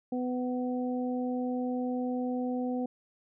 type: harmonic tone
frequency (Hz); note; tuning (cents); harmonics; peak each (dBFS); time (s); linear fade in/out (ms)
250; B3; +21; 1 / 2 / 3; -30 / -36 / -40; 0.12-2.86; 5
effects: none